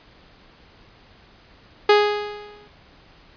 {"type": "tone with exponential decay", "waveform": "sawtooth", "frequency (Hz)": 415.3, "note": "G#4", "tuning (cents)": 0, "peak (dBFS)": -6, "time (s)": [1.89, 2.68], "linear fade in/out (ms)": 5, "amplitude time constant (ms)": 170, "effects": ["pink hiss -51 dBFS RMS until 3.36 s", "resampled to 11025 Hz"]}